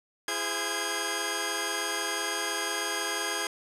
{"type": "tone cluster", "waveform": "10% pulse", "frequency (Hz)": [337.2, 414, 516, 1630], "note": ["E4", "G#4", "C5", "G#6"], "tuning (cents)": [39, -5, -24, -33], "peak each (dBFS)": [-28, -26, -30, -23], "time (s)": [0.28, 3.47], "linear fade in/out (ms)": 2, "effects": ["low-pass 11000 Hz 12 dB/octave", "9-bit"]}